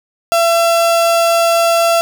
35% pulse tone, 674 Hz, E5, 38 cents sharp, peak -8 dBFS, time 0.32-2.01 s, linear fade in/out 0 ms, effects none

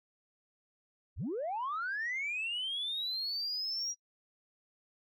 sine linear sweep, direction up, 39.94 to 5760 Hz, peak -32 dBFS, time 1.16-3.95 s, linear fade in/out 50 ms, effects noise-tail reverb RT60 0.1 s tail -24 dB re dry + tanh soft clip ceiling -30 dBFS

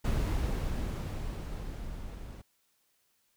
brown noise with level ramp, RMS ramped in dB -28 to -44 dBFS, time 0.04-2.42 s, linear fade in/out 10 ms, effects white hiss -73 dBFS RMS until 3.36 s

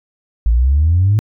sine exponential sweep, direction up, 53.7 to 109.9 Hz, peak -8 dBFS, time 0.46-1.19 s, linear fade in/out 0 ms, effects tanh soft clip ceiling -5 dBFS

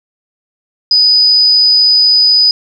sine tone, 4978 Hz, D#8, in tune, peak -5 dBFS, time 0.91-2.51 s, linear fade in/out 2 ms, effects 7-bit

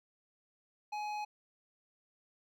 sine tone with hard clipping, 840 Hz, G#5, 19 cents sharp, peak -38 dBFS, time 0.92-1.25 s, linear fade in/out 10 ms, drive 11 dB, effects none

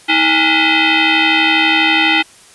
sine tone with frequency modulation, 247.9 Hz, B3, 7 cents sharp, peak -9 dBFS, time 0.08-2.23 s, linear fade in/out 20 ms, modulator 568 Hz, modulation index 5.6, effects white hiss -43 dBFS RMS until 2.54 s + resampled to 24000 Hz

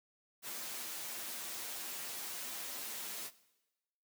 white noise with comb filter, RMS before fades -43 dBFS, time 0.42-3.31 s, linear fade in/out 50 ms, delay 8.7 ms, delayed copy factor +0.6, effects noise-tail reverb RT60 1.0 s tail -18 dB re dry + high-pass 200 Hz 12 dB/octave

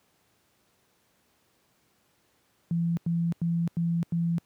sine tone bursts, 168.8 Hz, E3, 41 cents sharp, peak -23 dBFS, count 5, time 2.71-4.382 s, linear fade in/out 0 ms, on 260 ms, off 93 ms, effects pink hiss -68 dBFS RMS until 4.45 s + high-pass 100 Hz 12 dB/octave

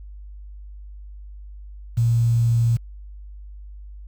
sine tone with quantisation, 116.54 Hz, A#2, in tune, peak -15 dBFS, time 1.97-2.77 s, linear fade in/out 10 ms, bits 7, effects added 50 Hz sine -36 dBFS peak until 4.07 s

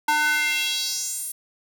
square tone with high-pass filter sweep, 300.6 Hz, D4, 40 cents sharp, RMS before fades -24 dBFS, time 0.08-1.32 s, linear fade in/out 5 ms, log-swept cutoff 990 to 11000 Hz, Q 2.9, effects none

